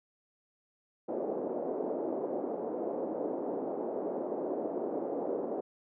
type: band-pass noise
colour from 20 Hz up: pink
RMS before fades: -35 dBFS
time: 1.08-5.61 s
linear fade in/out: 10 ms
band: 300 to 640 Hz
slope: 24 dB/octave
effects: none